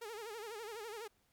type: tone with vibrato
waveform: sawtooth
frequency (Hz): 439.7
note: A4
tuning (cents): -1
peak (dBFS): -40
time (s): 0.01-1.08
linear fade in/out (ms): 10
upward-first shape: sine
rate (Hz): 12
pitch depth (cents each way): 130
effects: pink hiss -75 dBFS RMS until 1.32 s